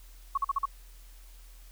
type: tone bursts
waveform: sine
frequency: 1108.7 Hz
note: C#6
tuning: in tune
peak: -24 dBFS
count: 5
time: 0.35-0.656 s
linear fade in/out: 5 ms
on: 26 ms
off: 44 ms
effects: added 41 Hz sine -48 dBFS peak until 1.71 s + white hiss -59 dBFS RMS until 1.71 s